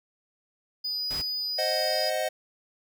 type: tone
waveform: triangle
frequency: 4951 Hz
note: D#8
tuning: 9 cents flat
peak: -27 dBFS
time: 0.84-2.1 s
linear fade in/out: 10 ms
type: noise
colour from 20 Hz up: pink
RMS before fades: -38 dBFS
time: 1.1-1.22 s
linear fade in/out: 10 ms
type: chord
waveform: square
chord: C diminished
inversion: none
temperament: equal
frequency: 523.3 / 622.3 / 740 Hz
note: C5 / Eb5 / Gb5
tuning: 0 / 0 / 0 cents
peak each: -33 / -29 / -33 dBFS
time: 1.58-2.29 s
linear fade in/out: 10 ms
effects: none